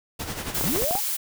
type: noise with tremolo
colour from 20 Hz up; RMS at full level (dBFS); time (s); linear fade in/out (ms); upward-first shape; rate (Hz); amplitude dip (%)
pink; -30; 0.19-0.85; 10; sine; 11; 55
type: noise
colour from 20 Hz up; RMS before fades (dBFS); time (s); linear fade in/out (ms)
blue; -27; 0.54-1.17; 10
type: linear sweep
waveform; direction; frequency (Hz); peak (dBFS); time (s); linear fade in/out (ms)
sine; up; 55.9 to 880; -25; 0.61-1.01; 50
type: clicks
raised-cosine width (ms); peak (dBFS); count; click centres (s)
1; -15; 6; 0.611 / 0.641 / 0.761 / 0.821 / 0.91 / 0.953
effects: none